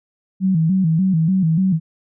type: tone with vibrato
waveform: sine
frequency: 174.61 Hz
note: F3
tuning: in tune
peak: -13 dBFS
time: 0.4-1.8 s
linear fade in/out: 50 ms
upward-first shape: square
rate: 3.4 Hz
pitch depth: 140 cents each way
effects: none